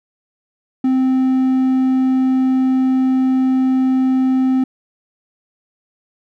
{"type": "tone", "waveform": "triangle", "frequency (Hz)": 260.3, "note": "C4", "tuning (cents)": -9, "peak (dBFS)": -10, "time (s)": [0.84, 4.64], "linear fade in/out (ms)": 5, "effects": []}